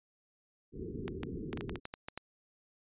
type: low-pass noise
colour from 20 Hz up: white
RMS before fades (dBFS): -41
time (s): 0.72-1.8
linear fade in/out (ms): 50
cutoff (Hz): 440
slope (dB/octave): 96
type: clicks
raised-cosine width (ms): 0.3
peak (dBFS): -24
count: 11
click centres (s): 1.08 / 1.233 / 1.53 / 1.574 / 1.609 / 1.695 / 1.757 / 1.854 / 1.939 / 2.085 / 2.176
effects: resampled to 8000 Hz